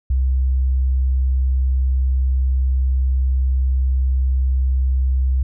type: tone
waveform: sine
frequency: 65 Hz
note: C2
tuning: 11 cents flat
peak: -14 dBFS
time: 0.1-5.43 s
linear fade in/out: 5 ms
effects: none